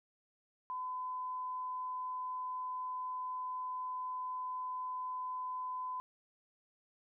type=tone; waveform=sine; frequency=1012 Hz; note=B5; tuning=42 cents sharp; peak=-37 dBFS; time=0.7-6 s; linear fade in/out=0 ms; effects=none